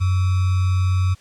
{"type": "tone with sample-and-hold", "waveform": "sine", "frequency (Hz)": 92.5, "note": "F#2", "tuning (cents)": 0, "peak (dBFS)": -15, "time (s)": [0, 1.15], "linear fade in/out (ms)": 20, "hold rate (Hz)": 1225, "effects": ["white hiss -52 dBFS RMS until 1.2 s", "low-pass 7000 Hz 12 dB/octave"]}